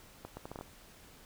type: accelerating click train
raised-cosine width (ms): 1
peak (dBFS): -28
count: 7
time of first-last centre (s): 0.25-0.611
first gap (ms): 120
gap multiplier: 0.71
effects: pink hiss -57 dBFS RMS until 1.25 s

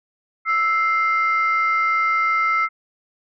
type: tone pair together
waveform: sine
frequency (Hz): 1318.5 / 2093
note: E6 / C7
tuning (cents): 0 / 0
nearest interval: minor sixth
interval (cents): 800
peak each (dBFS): -17 / -20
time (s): 0.45-2.69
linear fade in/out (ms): 50
effects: tanh soft clip ceiling -10 dBFS

